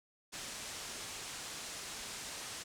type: low-pass noise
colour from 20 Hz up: white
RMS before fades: -45 dBFS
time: 0.32-2.64 s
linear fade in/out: 20 ms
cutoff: 8700 Hz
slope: 24 dB/octave
effects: none